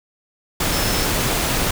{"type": "tone in noise", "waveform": "sine", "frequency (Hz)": 5270, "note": "E8", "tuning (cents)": -1, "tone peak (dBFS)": -28, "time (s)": [0.72, 1.05], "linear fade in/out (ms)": 5, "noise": "pink", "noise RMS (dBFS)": -20, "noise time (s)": [0.6, 1.71], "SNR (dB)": -11, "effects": []}